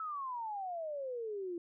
sine exponential sweep, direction down, 1318.5 to 336.4 Hz, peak -37 dBFS, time 0-1.58 s, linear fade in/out 2 ms, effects none

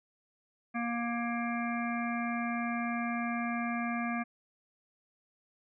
harmonic tone, 235.8 Hz, A#3, 20 cents sharp, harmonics 1 / 3 / 5 / 7 / 9 / 10, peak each -33 / -38 / -40 / -41 / -43 / -43 dBFS, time 0.74-4.24 s, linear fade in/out 20 ms, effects none

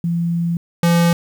sine / square tone pair in turn, 170 / 170.61 Hz, F3 / F3, -46 / -40 cents, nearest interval unison, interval 6 cents, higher second, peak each -16 / -12 dBFS, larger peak second, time 0.04-0.57 / 0.83-1.13 s, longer first, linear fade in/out 2 ms, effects 8-bit

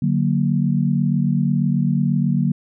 sine chord, D augmented, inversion none, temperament equal, 146.83 / 185 / 233.1 Hz, D3 / F#3 / A#3, 0 / 0 / 0 cents, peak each -19 / -20 / -21 dBFS, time 0.02-2.52 s, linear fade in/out 5 ms, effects none

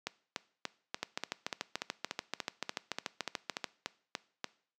two click trains, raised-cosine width 0.2 ms, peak -16 / -17 dBFS, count 19 / 16, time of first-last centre 1.03-3.642 / 0.07-4.443 s, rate 6.89 / 3.43 Hz, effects noise-tail reverb RT60 0.5 s tail -20 dB re dry + high-pass 200 Hz 12 dB/octave

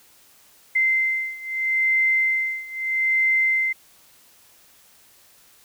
sine beating tone pair, 2077 / 2077.78 Hz, C7 / C7, -13 / -13 cents, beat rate 0.78 Hz, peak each -21 / -23 dBFS, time 0.75-3.73 s, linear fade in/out 10 ms, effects white hiss -54 dBFS RMS until 5.64 s

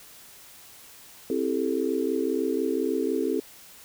sine chord, A minor seventh, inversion first, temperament just, 264 / 330 / 396 / 440 Hz, C4 / E4 / G4 / A4, +16 / +2 / +18 / 0 cents, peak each -29 dBFS, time 1.3-3.4 s, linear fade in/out 2 ms, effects white hiss -49 dBFS RMS until 3.84 s

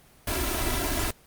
pink noise with comb filter, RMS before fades -27 dBFS, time 0.27-1.11 s, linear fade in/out 5 ms, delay 3 ms, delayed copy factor +0.85, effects pink hiss -56 dBFS RMS until 1.26 s + Opus 24 kbps

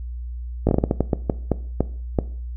slowing click train, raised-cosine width 2 ms, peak -4 dBFS, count 13, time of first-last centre 0.67-2.188 s, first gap 18 ms, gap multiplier 1.32, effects noise-tail reverb RT60 0.5 s tail -18 dB re dry + added 60 Hz sine -28 dBFS peak until 2.56 s

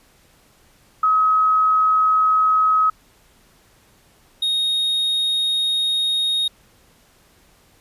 sine / triangle tone pair in turn, 1274 / 3730 Hz, D#6 / A#7, +41 / 0 cents, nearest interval octave + perfect fifth, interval 1859 cents, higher second, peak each -13 / -16 dBFS, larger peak first, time 1.03-2.9 / 4.42-6.48 s, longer second, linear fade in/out 5 ms, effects pink hiss -55 dBFS RMS until 7.8 s + resampled to 32000 Hz

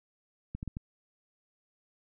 clicks, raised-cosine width 5 ms, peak -24 dBFS, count 4, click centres 0.55 / 0.629 / 0.677 / 0.769 s, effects none

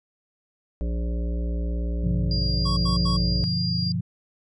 harmonic tone, 58.5 Hz, A#1, 7 cents sharp, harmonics 1 / 3 / 5 / 7 / 9 / 10, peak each -24 / -34 / -38 / -41 / -43 / -44 dBFS, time 0.81-3.44 s, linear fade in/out 0 ms
sine chord, G dominant seventh, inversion none, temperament equal, 98 / 123.47 / 146.83 / 174.61 Hz, G2 / B2 / D3 / F3, 0 / 0 / 0 / 0 cents, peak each -30 / -29 / -32 / -26 dBFS, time 2.03-4.01 s, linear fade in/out 10 ms
sine tone, 4801 Hz, D8, 37 cents sharp, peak -27 dBFS, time 2.31-3.92 s, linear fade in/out 2 ms
square tone bursts, 1108.7 Hz, C#6, in tune, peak -31 dBFS, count 3, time 2.65-3.17 s, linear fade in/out 10 ms, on 120 ms, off 80 ms
effects resampled to 24000 Hz

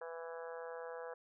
harmonic tone, 165.6 Hz, E3, 8 cents sharp, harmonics 3 / 4 / 5 / 6 / 7 / 8 / 9 / 10, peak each -45 / -52 / -54 / -54 / -58 / -57 / -58 / -56 dBFS, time 0.01-1.14 s, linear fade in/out 5 ms, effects none

